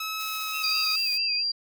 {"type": "tone with pitch glide", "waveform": "15% pulse", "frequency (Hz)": [1291, 1271.8], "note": ["E6", "D#6"], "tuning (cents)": [-37, 38], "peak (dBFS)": -23, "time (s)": [0, 0.96], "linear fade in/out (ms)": 5, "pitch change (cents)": -25, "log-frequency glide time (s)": [0.25, 0.66]}
{"type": "noise with tremolo", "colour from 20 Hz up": "blue", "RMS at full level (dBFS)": -39, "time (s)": [0.19, 1.18], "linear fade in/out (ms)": 10, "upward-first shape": "triangle", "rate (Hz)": 14, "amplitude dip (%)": 30}
{"type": "tone with vibrato", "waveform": "sine", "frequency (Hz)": 2583, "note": "E7", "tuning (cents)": -36, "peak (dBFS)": -31, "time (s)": [0.51, 1.44], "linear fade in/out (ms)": 50, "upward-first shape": "sine", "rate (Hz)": 4.5, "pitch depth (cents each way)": 80}
{"type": "tone", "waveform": "sine", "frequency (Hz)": 4754, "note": "D8", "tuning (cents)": 20, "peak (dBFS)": -24, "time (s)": [0.63, 1.52], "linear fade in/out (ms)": 10}
{"effects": []}